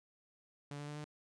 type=tone with pitch steps; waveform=sawtooth; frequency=144.1 / 146.03 / 147.98 / 149.96 Hz; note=D3 / D3 / D3 / D3; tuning=-33 / -9 / +13 / +36 cents; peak=-39 dBFS; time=0.71-1.042 s; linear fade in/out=2 ms; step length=83 ms; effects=resampled to 22050 Hz